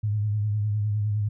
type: tone with vibrato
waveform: sine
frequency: 105 Hz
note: G#2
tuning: 19 cents sharp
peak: -22 dBFS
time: 0.03-1.29 s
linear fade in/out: 10 ms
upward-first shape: sine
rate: 9.8 Hz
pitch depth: 46 cents each way
effects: none